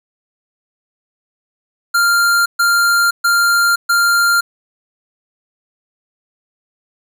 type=tone bursts; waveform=square; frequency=1394 Hz; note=F6; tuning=4 cents flat; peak=-11 dBFS; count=4; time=1.94-4.41 s; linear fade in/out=10 ms; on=520 ms; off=130 ms; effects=8-bit